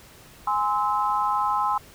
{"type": "chord", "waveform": "sine", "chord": "Ab augmented", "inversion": "none", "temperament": "just", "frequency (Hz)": [830.6, 1038.3, 1297.8], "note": ["Ab5", "C6", "E6"], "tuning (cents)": [0, -14, -27], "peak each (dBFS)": [-25, -24, -27], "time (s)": [0.47, 1.78], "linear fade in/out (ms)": 5, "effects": ["pink hiss -49 dBFS RMS until 1.94 s"]}